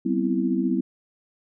sine chord, C major seventh, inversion second, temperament equal with one note detuned, 192.63 / 246.9 / 261.6 / 329.6 Hz, G3 / B3 / C4 / E4, -30 / 0 / 0 / 0 cents, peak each -26 dBFS, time 0.05-0.81 s, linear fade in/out 10 ms, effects none

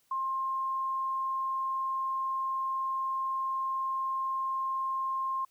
sine tone, 1061 Hz, C6, 24 cents sharp, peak -29 dBFS, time 0.11-5.45 s, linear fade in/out 5 ms, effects white hiss -70 dBFS RMS until 5.5 s

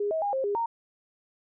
sine tone with pitch steps, 410.1 / 640 / 812 / 532 / 406.9 / 925 Hz, G#4 / D#5 / G#5 / C5 / G#4 / A#5, -22 / +49 / -39 / +29 / -35 / -14 cents, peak -25 dBFS, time 0-0.66 s, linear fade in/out 5 ms, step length 110 ms, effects none

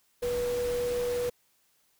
sine tone in noise, 486.8 Hz, B4, 25 cents flat, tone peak -27 dBFS, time 0.22-1.3 s, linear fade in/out 10 ms, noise pink, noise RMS -40 dBFS, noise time 0.22-1.3 s, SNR +10 dB, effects white hiss -69 dBFS RMS until 1.99 s

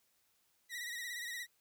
sawtooth tone with vibrato, 1924 Hz, B6, 46 cents flat, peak -37 dBFS, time 0.69-1.47 s, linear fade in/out 50 ms, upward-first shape sine, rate 17 Hz, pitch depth 62 cents each way, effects white hiss -75 dBFS RMS until 1.6 s

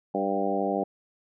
harmonic tone with a mistuned harmonic, 98.5 Hz, G2, 9 cents sharp, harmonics 2 / 3 / 4 / 5 / 6 / 7 / 8, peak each -32 / -32 / -32 / -32 / -32 / -32 / -32 dBFS, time 0.14-0.84 s, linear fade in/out 10 ms, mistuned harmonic 7, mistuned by +16 cents, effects none

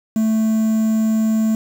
triangle tone with quantisation, 220 Hz, A3, in tune, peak -12 dBFS, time 0.16-1.55 s, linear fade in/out 2 ms, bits 6, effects none

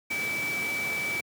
sine tone in noise, 2306 Hz, D7, 32 cents flat, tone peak -28 dBFS, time 0.1-1.21 s, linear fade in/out 10 ms, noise pink, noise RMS -36 dBFS, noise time 0.1-1.21 s, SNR +5 dB, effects high-pass 150 Hz 12 dB/octave

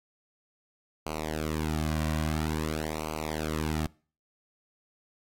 sawtooth tone with flanger, 77.78 Hz, D#2, in tune, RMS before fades -31 dBFS, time 1.06-3.87 s, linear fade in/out 5 ms, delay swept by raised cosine 0.56 to 2.36 ms, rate 0.49 Hz, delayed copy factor -1, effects noise-tail reverb RT60 0.4 s tail -24 dB re dry + AAC 48 kbps

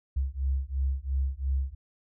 sine beating tone pair, 65.9 / 68.8 Hz, C2 / C#2, +13 / -12 cents, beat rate 2.9 Hz, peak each -29 dBFS, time 0.16-1.75 s, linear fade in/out 10 ms, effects none

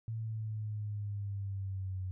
sine exponential sweep, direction down, 113.1 to 92.5 Hz, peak -35 dBFS, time 0.08-2.11 s, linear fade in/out 0 ms, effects none

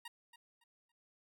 15% pulse tone with echo, 938 Hz, A#5, 11 cents sharp, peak -39 dBFS, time 0.05-0.08 s, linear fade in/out 5 ms, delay 280 ms, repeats 3, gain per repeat -12 dB, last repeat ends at 0.92 s, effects none

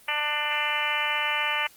harmonic tone, 297.3 Hz, D4, 21 cents sharp, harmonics 2 / 3 / 4 / 5 / 6 / 7 / 8 / 9 / 10, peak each -39 / -32 / -33 / -35 / -32 / -31 / -30 / -35 / -31 dBFS, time 0.08-1.67 s, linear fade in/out 5 ms, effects white hiss -54 dBFS RMS until 1.76 s + Opus 32 kbps

